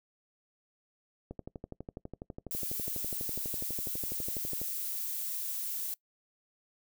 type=click train; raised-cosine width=2 ms; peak=-27 dBFS; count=41; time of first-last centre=1.31-4.616 s; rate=12.1 Hz
type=noise; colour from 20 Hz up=violet; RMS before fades=-36 dBFS; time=2.51-5.94 s; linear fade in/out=0 ms
effects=noise-tail reverb RT60 0.1 s tail -23 dB re dry